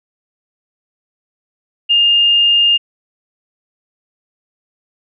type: tone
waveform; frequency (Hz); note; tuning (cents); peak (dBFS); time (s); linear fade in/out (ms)
sine; 2820; F7; +16; -8; 1.89-2.78; 20
effects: none